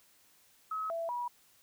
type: tone with pitch steps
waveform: sine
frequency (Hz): 1281 / 666 / 968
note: E6 / E5 / B5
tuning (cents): -50 / +18 / -35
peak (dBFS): -33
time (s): 0.71-1.28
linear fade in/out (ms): 5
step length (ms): 190
effects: white hiss -65 dBFS RMS until 1.62 s